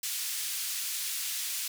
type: band-pass noise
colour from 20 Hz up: white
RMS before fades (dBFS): -34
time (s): 0.03-1.68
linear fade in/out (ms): 5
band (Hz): 2400 to 14000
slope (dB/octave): 12
effects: none